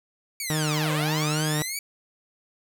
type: linear two-way sweep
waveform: 10% pulse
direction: down then up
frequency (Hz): 2310 to 493.9 to 2310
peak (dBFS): -20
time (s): 0.4-1.79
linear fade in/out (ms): 2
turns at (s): 0.92
type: tone with vibrato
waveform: sawtooth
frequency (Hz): 153.2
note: D#3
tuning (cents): -27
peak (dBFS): -20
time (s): 0.5-1.62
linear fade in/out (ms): 0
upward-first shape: triangle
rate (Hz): 3.5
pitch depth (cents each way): 28
effects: none